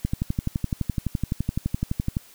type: click train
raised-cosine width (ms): 5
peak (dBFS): -11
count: 26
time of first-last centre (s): 0.05-2.169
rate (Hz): 11.8
effects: white hiss -51 dBFS RMS until 2.34 s